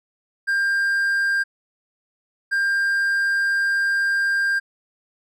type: tone pair in turn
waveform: triangle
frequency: 1596 / 1596 Hz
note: G6 / G6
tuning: +31 / +31 cents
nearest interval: unison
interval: 0 cents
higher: neither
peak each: -16 dBFS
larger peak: neither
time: 0.47-1.44 / 2.51-4.6 s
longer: second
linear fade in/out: 20 ms
effects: none